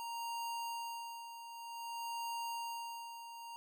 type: tone with tremolo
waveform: square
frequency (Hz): 932.3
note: A#5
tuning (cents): 0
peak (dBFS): -39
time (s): 0-3.56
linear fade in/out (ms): 0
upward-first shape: sine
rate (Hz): 0.53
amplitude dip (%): 65
effects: none